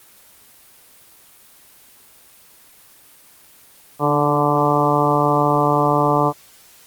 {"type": "harmonic tone with a mistuned harmonic", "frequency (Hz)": 146.2, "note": "D3", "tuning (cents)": -7, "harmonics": [1, 2, 3, 4, 5, 6, 7, 8], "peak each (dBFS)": [-22, -22, -22, -22, -22, -22, -22, -22], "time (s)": [3.99, 6.33], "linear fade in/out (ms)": 50, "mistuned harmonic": 2, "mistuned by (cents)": 24, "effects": ["white hiss -48 dBFS RMS until 6.86 s", "Opus 24 kbps"]}